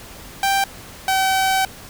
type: tone pair in turn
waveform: sawtooth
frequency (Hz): 785 / 765.3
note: G5 / G5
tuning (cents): +2 / -42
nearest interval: unison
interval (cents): 44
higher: first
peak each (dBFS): -12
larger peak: neither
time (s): 0.43-0.64 / 1.08-1.65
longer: second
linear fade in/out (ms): 2
effects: pink hiss -39 dBFS RMS until 1.89 s